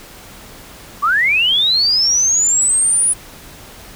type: linear sweep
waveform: sine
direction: up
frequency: 1099 to 9950 Hz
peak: -11 dBFS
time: 1.02-3.14 s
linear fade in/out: 20 ms
effects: pink hiss -38 dBFS RMS until 3.95 s